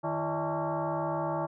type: tone with frequency modulation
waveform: sine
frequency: 155.56 Hz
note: D#3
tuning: in tune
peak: -28 dBFS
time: 0.03-1.47 s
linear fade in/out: 20 ms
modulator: 245 Hz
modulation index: 3.9
effects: none